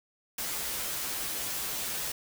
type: noise with comb filter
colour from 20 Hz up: white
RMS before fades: -34 dBFS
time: 0.38-2.12 s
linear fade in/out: 5 ms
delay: 11 ms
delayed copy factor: -0.75
effects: none